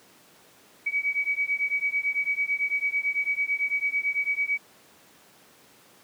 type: beating tone pair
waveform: sine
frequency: 2267 / 2276 Hz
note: C#7 / C#7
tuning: +38 / +45 cents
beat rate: 9 Hz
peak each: -27 dBFS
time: 0.86-4.58 s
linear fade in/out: 10 ms
effects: pink hiss -55 dBFS RMS until 6.03 s + high-pass 200 Hz 12 dB/octave